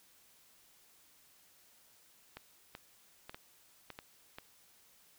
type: clicks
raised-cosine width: 0.3 ms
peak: -29 dBFS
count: 7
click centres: 2.37 / 2.751 / 3.295 / 3.345 / 3.903 / 3.989 / 4.385 s
effects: white hiss -65 dBFS RMS until 5.18 s